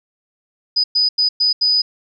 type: tone bursts at uneven times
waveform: sine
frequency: 4978 Hz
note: D#8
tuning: in tune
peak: -12 dBFS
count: 5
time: 0.76-0.84 / 0.95-1.09 / 1.18-1.29 / 1.4-1.53 / 1.61-1.82 s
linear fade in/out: 10 ms
effects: none

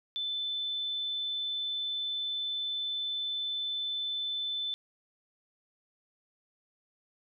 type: tone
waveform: sine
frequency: 3520 Hz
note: A7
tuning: in tune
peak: -31 dBFS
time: 0.16-4.74 s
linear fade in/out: 0 ms
effects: none

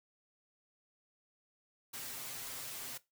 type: noise with comb filter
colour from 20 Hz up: white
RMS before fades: -44 dBFS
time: 1.93-2.98 s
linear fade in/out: 10 ms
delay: 7.5 ms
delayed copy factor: +0.6
effects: noise-tail reverb RT60 0.2 s tail -18 dB re dry

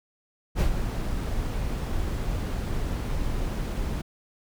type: noise with ADSR envelope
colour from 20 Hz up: brown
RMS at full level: -20 dBFS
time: 0.55-4.02 s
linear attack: 54 ms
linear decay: 93 ms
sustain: -8 dB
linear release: 14 ms
effects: none

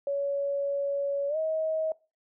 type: tone with pitch glide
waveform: sine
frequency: 562 to 634.5 Hz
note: C#5 to D#5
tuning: +24 to +34 cents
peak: -26 dBFS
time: 0.07-1.92 s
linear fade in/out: 2 ms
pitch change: +210 cents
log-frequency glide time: 1.28-1.37 s
effects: noise-tail reverb RT60 0.3 s tail -21 dB re dry

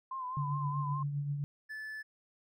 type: tone with vibrato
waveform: sine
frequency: 1031 Hz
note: C6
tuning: 26 cents flat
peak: -36 dBFS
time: 0.11-1.03 s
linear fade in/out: 5 ms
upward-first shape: sine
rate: 4.8 Hz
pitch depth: 57 cents each way
type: tone with tremolo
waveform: sine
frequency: 143.5 Hz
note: D3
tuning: 40 cents flat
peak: -30 dBFS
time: 0.37-1.44 s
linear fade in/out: 0 ms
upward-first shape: triangle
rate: 7.7 Hz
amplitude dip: 50%
type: tone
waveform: triangle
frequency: 1740 Hz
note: A6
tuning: 20 cents flat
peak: -38 dBFS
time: 1.69-2.03 s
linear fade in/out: 20 ms
effects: none

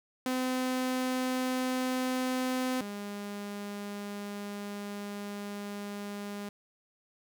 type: tone pair in turn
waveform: sawtooth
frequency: 255.9 / 203.7 Hz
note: C4 / G#3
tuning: -38 / -33 cents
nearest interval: major third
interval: 395 cents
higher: first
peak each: -25 / -33 dBFS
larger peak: first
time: 0.26-2.81 / 2.81-6.49 s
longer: second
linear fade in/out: 2 ms
effects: none

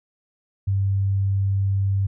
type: tone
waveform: sine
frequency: 98 Hz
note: G2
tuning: in tune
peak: -18 dBFS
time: 0.67-2.07 s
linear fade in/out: 10 ms
effects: none

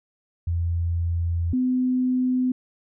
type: tone pair in turn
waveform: sine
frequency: 85 / 253.8 Hz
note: F2 / B3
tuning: -46 / +47 cents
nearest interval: octave + perfect fifth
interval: 1893 cents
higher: second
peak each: -21 / -19 dBFS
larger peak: second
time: 0.47-1.53 / 1.53-2.52 s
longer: first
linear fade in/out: 5 ms
effects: none

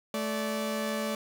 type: tone pair together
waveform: sawtooth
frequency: 217.7 / 581.2 Hz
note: A3 / D5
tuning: -18 / -18 cents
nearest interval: octave + perfect fourth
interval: 1700 cents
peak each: -28 / -29 dBFS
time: 0.14-1.15 s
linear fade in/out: 2 ms
effects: none

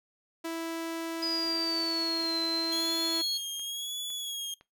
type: tone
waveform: sawtooth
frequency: 329.6 Hz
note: E4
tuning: in tune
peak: -29 dBFS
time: 0.44-3.22 s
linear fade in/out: 10 ms
type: linear two-way sweep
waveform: sine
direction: down then up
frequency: 4978 to 4073 to 4341 Hz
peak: -29 dBFS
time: 1.22-3.38 s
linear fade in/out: 10 ms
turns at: 2.41 s
type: click train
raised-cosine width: 0.3 ms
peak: -37 dBFS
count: 5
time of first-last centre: 2.58-4.61 s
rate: 1.97 Hz
type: tone with vibrato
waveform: sawtooth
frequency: 3322 Hz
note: G#7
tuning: in tune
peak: -31 dBFS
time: 2.72-4.54 s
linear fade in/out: 2 ms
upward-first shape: sine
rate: 0.94 Hz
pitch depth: 51 cents each way
effects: noise-tail reverb RT60 0.2 s tail -20 dB re dry

